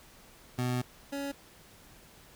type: tone pair in turn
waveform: 25% pulse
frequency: 124.7 / 279.9 Hz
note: B2 / C#4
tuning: +17 / +17 cents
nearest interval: octave + major second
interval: 1400 cents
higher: second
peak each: -25 / -30 dBFS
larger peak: first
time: 0.58-0.82 / 1.12-1.32 s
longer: first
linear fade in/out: 10 ms
effects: pink hiss -56 dBFS RMS until 2.35 s